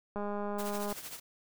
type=click train; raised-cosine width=1 ms; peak=-24 dBFS; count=158; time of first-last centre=0.16-0.926 s; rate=205 Hz
type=noise with tremolo; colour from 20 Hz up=white; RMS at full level=-41 dBFS; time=0.58-1.2 s; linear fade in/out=10 ms; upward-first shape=triangle; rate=13 Hz; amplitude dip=70%
effects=none